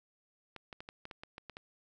clicks, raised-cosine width 0.3 ms, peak -29 dBFS, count 10, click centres 0.563 / 0.728 / 0.805 / 0.889 / 1.054 / 1.112 / 1.235 / 1.381 / 1.497 / 1.569 s, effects none

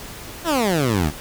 15% pulse exponential sweep, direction down, 359.1 to 67.3 Hz, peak -11 dBFS, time 0.44-1.12 s, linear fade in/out 50 ms, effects pink hiss -36 dBFS RMS until 1.2 s

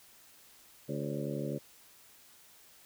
harmonic tone with a mistuned harmonic, 71.9 Hz, D2, 36 cents flat, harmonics 2 / 3 / 4 / 5 / 6 / 7 / 8, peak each -38 / -40 / -41 / -42 / -43 / -43 / -44 dBFS, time 0.88-1.59 s, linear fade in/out 20 ms, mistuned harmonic 7, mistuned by +79 cents, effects white hiss -59 dBFS RMS until 2.85 s

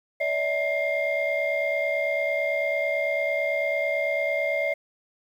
sine tone cluster, 575 / 644 / 2113 Hz, D5 / E5 / C7, -37 / -41 / +16 cents, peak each -26 dBFS, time 0.2-4.74 s, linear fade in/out 10 ms, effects tanh soft clip ceiling -17 dBFS + 9-bit

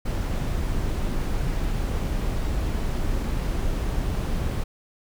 brown noise, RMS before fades -25 dBFS, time 0.05-4.64 s, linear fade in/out 10 ms, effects none

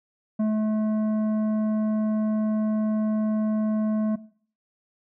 sine tone with tanh clipping, 215.6 Hz, A3, 35 cents flat, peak -22 dBFS, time 0.39-4.16 s, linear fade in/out 10 ms, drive 9 dB, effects noise-tail reverb RT60 0.5 s tail -19 dB re dry

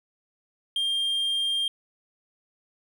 triangle tone, 3200 Hz, G7, 35 cents sharp, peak -22 dBFS, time 0.76-1.68 s, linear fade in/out 2 ms, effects none

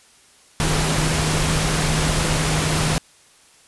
sine tone in noise, 155.56 Hz, D#3, in tune, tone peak -22 dBFS, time 0.6-2.98 s, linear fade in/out 0 ms, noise pink, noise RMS -21 dBFS, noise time 0.6-2.98 s, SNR -4 dB, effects white hiss -52 dBFS RMS until 3.67 s + resampled to 24000 Hz

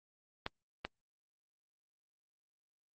clicks, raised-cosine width 0.3 ms, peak -20 dBFS, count 2, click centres 0.464 / 0.85 s, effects Opus 24 kbps

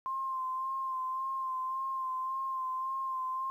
sine tone with vibrato, 1051 Hz, C6, 7 cents sharp, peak -32 dBFS, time 0.06-3.5 s, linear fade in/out 0 ms, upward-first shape sine, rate 1.8 Hz, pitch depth 27 cents each way, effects 11-bit

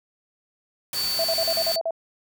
white noise, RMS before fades -31 dBFS, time 0.93-1.76 s, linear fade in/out 2 ms
sine tone, 4500 Hz, C#8, 25 cents sharp, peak -24 dBFS, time 0.93-1.8 s, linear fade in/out 50 ms
sine tone bursts, 659.3 Hz, E5, in tune, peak -22 dBFS, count 8, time 1.19-1.908 s, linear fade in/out 2 ms, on 53 ms, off 42 ms
effects none

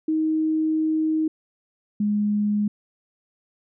sine tone pair in turn, 314.5 / 207.9 Hz, D#4 / G#3, +19 / +2 cents, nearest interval perfect fifth, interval 717 cents, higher first, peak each -19 dBFS, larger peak neither, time 0.08-1.28 / 2-2.68 s, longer first, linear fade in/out 5 ms, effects none

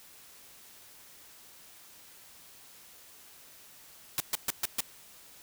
white noise bursts, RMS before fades -29 dBFS, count 5, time 4.18-4.805 s, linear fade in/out 0 ms, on 21 ms, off 130 ms, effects white hiss -54 dBFS RMS until 5.42 s

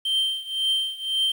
triangle tone with tremolo, 3136 Hz, G7, in tune, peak -17 dBFS, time 0.05-1.32 s, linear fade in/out 5 ms, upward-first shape triangle, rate 1.9 Hz, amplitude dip 90%, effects 8-bit

